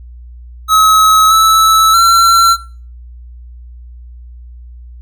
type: tone with pitch steps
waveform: square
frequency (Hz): 1283 / 1308 / 1355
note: E6 / E6 / E6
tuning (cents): -47 / -14 / +47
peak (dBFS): -6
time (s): 0.68-2.57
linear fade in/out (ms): 50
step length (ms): 630
effects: noise-tail reverb RT60 0.4 s tail -20 dB re dry + added 60 Hz sine -30 dBFS peak until 5.01 s